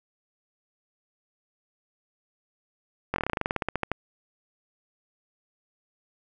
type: slowing click train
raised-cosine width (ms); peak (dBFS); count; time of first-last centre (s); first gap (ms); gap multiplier
0.5; -11; 18; 3.14-3.916; 21; 1.09
effects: none